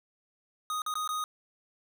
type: tone with dropouts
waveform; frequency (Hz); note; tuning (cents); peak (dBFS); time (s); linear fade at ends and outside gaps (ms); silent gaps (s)
square; 1244.5; D#6; 0; -31; 0.7-1.24; 1; 0.819-0.863 / 0.94-0.954 / 1.076-1.09
effects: none